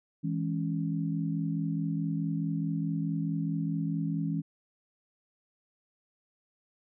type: chord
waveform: sine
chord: C# minor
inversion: first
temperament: equal with one note detuned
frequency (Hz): 163.01 / 207.7 / 277.2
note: E3 / G#3 / C#4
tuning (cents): -19 / 0 / 0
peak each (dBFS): -30 / -36 / -34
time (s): 0.23-4.42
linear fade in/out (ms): 20
effects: none